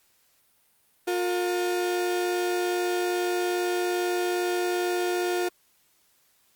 35% pulse tone pair together, 356.5 / 458.9 Hz, F4 / A#4, +36 / -27 cents, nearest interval major third, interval 437 cents, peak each -23 / -33 dBFS, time 1.07-5.49 s, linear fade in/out 10 ms, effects white hiss -65 dBFS RMS until 6.55 s + Opus 48 kbps

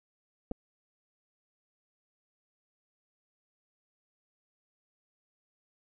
clicks, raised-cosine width 2 ms, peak -23 dBFS, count 2, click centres 0.513 / 0.517 s, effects none

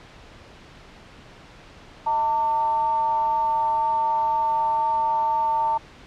sine tone with frequency modulation, 901 Hz, A5, 41 cents sharp, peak -19 dBFS, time 2.06-5.78 s, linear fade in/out 10 ms, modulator 266 Hz, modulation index 0.34, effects pink hiss -46 dBFS RMS until 6.06 s + low-pass 4000 Hz 12 dB/octave

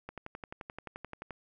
click train, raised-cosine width 0.5 ms, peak -26 dBFS, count 15, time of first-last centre 0.09-1.307 s, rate 11.5 Hz, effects none

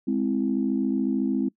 sine chord, Ab augmented, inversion none, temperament equal, 207.7 / 261.6 / 329.6 Hz, Ab3 / C4 / E4, 0 / 0 / 0 cents, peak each -26 / -24 / -28 dBFS, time 0.07-1.49 s, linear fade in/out 10 ms, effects noise-tail reverb RT60 0.1 s tail -22 dB re dry + tanh soft clip ceiling -12 dBFS

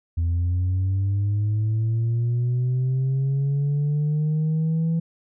sine linear sweep, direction up, 83 to 165.7 Hz, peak -17 dBFS, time 0.17-5 s, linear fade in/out 10 ms, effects tanh soft clip ceiling -18 dBFS

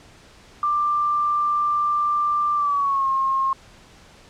sine tone with pitch glide, 1184 to 1073.3 Hz, D6 to C6, +14 to +44 cents, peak -18 dBFS, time 0.63-3.53 s, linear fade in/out 2 ms, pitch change -170 cents, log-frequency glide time 2.55-3.08 s, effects pink hiss -49 dBFS RMS until 4.29 s + low-pass 7000 Hz 12 dB/octave

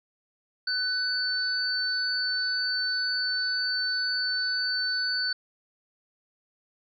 sine tone pair together, 1500 / 4501 Hz, F#6 / C#8, +23 / +26 cents, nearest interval octave + perfect fifth, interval 1903 cents, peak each -29 / -27 dBFS, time 0.67-5.33 s, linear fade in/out 5 ms, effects none

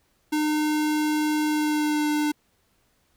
square tone with pitch glide, 303.9 to 299.4 Hz, D#4 to D4, -41 to +33 cents, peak -22 dBFS, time 0.32-2.32 s, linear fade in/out 10 ms, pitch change -26 cents, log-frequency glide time 1.47-2.12 s, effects pink hiss -67 dBFS RMS until 3.16 s

